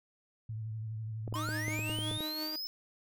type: tone with vibrato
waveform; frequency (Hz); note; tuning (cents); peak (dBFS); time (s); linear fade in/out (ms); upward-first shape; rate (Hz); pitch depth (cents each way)
sine; 110.1; A2; +2; -36; 0.49-2.18; 5; sine; 12; 40
type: clicks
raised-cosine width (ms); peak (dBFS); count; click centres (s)
2; -27; 9; 1.278 / 1.326 / 1.489 / 1.681 / 1.792 / 1.896 / 1.988 / 2.113 / 2.206
type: linear sweep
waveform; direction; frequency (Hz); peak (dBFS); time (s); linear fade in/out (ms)
square; up; 987.8 to 5274; -37; 1.34-2.67; 0
type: tone with tremolo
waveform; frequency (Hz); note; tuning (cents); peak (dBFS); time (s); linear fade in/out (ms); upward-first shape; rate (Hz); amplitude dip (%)
sawtooth; 309; D#4; -12; -33; 1.35-2.56; 5; triangle; 5.8; 55
effects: none